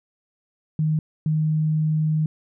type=tone bursts at uneven times; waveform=sine; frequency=155.4 Hz; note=D#3; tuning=2 cents flat; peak=-18 dBFS; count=2; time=0.79-0.99 / 1.26-2.26 s; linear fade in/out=2 ms; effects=none